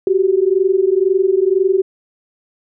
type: tone pair together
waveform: sine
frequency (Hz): 370 / 392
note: F#4 / G4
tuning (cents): 0 / 0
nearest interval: minor second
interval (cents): 100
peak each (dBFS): -14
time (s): 0.07-1.82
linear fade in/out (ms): 2
effects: none